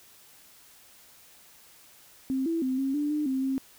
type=tone with pitch steps; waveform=sine; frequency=264.5 / 330.7 / 259.6 / 269.7 / 293.7 / 300.2 / 263.9 / 266.9 Hz; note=C4 / E4 / C4 / C#4 / D4 / D4 / C4 / C4; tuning=+19 / +6 / -13 / -47 / 0 / +38 / +15 / +35 cents; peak=-25 dBFS; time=2.3-3.58 s; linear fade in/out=0 ms; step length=160 ms; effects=white hiss -55 dBFS RMS until 3.78 s